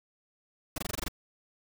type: noise bursts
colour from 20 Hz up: pink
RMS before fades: -33 dBFS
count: 8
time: 0.76-1.083 s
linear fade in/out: 5 ms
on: 22 ms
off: 21 ms
effects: none